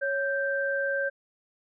sine tone pair together, 554.4 / 1568 Hz, C#5 / G6, 0 / 0 cents, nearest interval octave + tritone, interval 1800 cents, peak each -28 dBFS, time 0.01-1.1 s, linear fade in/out 20 ms, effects none

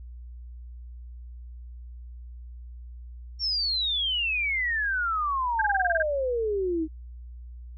sine exponential sweep, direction down, 5560 to 306.9 Hz, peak -24 dBFS, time 3.39-6.88 s, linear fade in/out 50 ms
sine tone bursts, 1593 Hz, G6, 27 cents sharp, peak -21 dBFS, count 9, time 5.59-6.025 s, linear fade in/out 5 ms, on 27 ms, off 24 ms
effects added 60 Hz sine -39 dBFS peak until 7.77 s

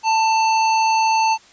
square tone, 888 Hz, A5, 16 cents sharp, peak -15 dBFS, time 0.03-1.38 s, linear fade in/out 50 ms, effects white hiss -49 dBFS RMS until 1.52 s + resampled to 16000 Hz

